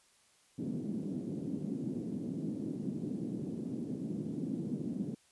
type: band-pass noise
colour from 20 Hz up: white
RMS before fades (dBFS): -38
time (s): 0.58-5.15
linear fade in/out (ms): 10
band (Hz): 160 to 280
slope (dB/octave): 24
effects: white hiss -67 dBFS RMS until 5.31 s + resampled to 24000 Hz